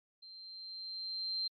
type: tone with level ramp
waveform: sine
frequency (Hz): 4144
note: C8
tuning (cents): -17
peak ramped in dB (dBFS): -50 to -32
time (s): 0.22-1.48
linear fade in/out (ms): 10
effects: MP3 32 kbps